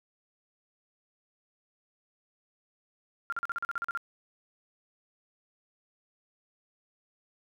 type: tone bursts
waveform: sine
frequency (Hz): 1390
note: F6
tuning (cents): -9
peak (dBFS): -29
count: 11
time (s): 3.3-3.974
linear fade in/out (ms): 0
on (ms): 24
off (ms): 41
effects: none